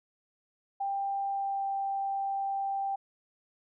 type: tone with pitch glide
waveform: sine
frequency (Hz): 791 to 786.4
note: G5 to G5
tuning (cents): +15 to +5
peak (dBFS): -29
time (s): 0.8-2.96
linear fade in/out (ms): 10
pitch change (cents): -10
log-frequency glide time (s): 1.3-1.63
effects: none